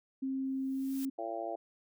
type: tone with pitch glide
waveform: sine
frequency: 266.4 to 269.2 Hz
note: C4 to C4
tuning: +31 to +49 cents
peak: -32 dBFS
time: 0.22-1.1 s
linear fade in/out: 10 ms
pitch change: +18 cents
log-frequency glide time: 0.67-0.94 s
type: noise with exponential growth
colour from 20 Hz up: blue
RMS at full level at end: -44 dBFS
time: 0.45-1.05 s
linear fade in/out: 0 ms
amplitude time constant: 130 ms
type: harmonic tone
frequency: 113.2 Hz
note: A2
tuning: 50 cents sharp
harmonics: 3 / 4 / 5 / 6 / 7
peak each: -43 / -46 / -42 / -38 / -43 dBFS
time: 1.18-1.56 s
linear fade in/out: 10 ms
effects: none